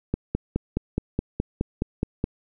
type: click train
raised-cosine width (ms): 3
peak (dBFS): -10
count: 11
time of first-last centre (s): 0.14-2.241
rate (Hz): 4.76
effects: none